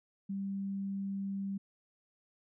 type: tone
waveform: sine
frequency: 196.4 Hz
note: G3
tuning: 4 cents sharp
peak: -34 dBFS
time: 0.29-1.58 s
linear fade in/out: 10 ms
effects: none